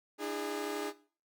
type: tone cluster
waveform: sawtooth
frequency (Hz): 300.6 / 333.2 / 411.3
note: D4 / E4 / G#4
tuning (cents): +40 / +19 / -17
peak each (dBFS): -35 / -40 / -34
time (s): 0.18-0.93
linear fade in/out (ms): 50
effects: noise-tail reverb RT60 0.4 s tail -17 dB re dry